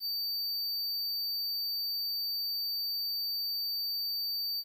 square tone, 4609 Hz, D8, 33 cents flat, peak -32 dBFS, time 0-4.64 s, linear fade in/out 50 ms, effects 11-bit

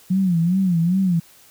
sine tone with vibrato, 178.5 Hz, F3, 38 cents sharp, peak -15 dBFS, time 0.1-1.2 s, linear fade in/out 10 ms, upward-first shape sine, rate 2.5 Hz, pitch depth 140 cents each way, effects white hiss -50 dBFS RMS until 1.5 s

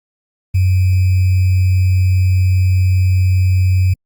sine tone with sample-and-hold, 92.5 Hz, F#2, in tune, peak -9 dBFS, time 0.54-3.94 s, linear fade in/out 10 ms, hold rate 2450 Hz, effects Opus 32 kbps

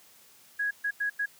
sine tone bursts at uneven times, 1661.2 Hz, G#6, in tune, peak -26 dBFS, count 4, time 0.59-0.71 / 0.84-0.91 / 1-1.1 / 1.19-1.26 s, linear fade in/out 10 ms, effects white hiss -57 dBFS RMS until 1.39 s + high-pass 80 Hz 12 dB/octave

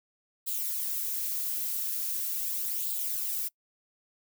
violet noise with flanger, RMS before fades -32 dBFS, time 0.46-3.49 s, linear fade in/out 20 ms, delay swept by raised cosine 0.25 to 3.85 ms, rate 0.41 Hz, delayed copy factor +0.5, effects noise-tail reverb RT60 0.1 s tail -25 dB re dry

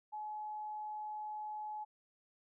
sine tone, 850 Hz, G#5, 40 cents sharp, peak -40 dBFS, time 0.12-1.85 s, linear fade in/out 20 ms, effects none

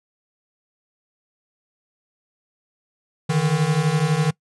square beating tone pair, 146.83 / 158.83 Hz, D3 / D#3, 0 / +36 cents, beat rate 12 Hz, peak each -22 / -20 dBFS, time 3.29-4.31 s, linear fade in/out 10 ms, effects noise-tail reverb RT60 0.1 s tail -23 dB re dry + resampled to 24000 Hz

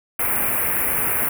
white band-stop noise, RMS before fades -21 dBFS, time 0.19-1.29 s, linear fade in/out 5 ms, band 2500 to 10000 Hz, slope 48 dB/octave, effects none

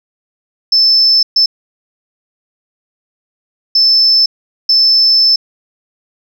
sine tone bursts at uneven times, 5274 Hz, E8, in tune, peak -5 dBFS, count 4, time 0.72-1.23 / 1.36-1.46 / 3.75-4.26 / 4.69-5.36 s, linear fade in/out 5 ms, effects tanh soft clip ceiling -1 dBFS

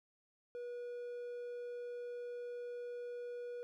triangle tone, 484.3 Hz, B4, 34 cents flat, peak -40 dBFS, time 0.55-3.63 s, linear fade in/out 0 ms, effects none

